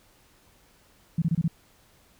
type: tone bursts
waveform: sine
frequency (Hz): 164.81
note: E3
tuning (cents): 0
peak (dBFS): -20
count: 5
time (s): 1.18-1.48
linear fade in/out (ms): 5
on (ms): 40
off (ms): 25
effects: pink hiss -60 dBFS RMS until 2.19 s